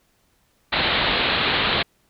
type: low-pass noise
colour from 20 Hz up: white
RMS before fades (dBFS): -21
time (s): 0.72-1.83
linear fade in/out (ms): 10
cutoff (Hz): 4200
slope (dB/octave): 96
effects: pink hiss -64 dBFS RMS until 2.09 s